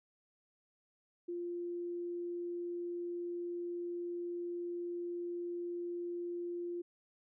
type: tone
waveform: sine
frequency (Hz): 348.2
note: F4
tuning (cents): -5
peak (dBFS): -37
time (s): 1.28-6.82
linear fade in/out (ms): 10
effects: none